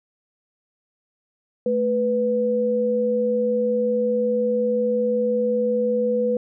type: tone pair together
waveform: sine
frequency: 219.4 / 493.9 Hz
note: A3 / B4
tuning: -5 / 0 cents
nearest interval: octave + major second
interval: 1405 cents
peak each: -25 / -19 dBFS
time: 1.66-6.37 s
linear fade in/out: 2 ms
effects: none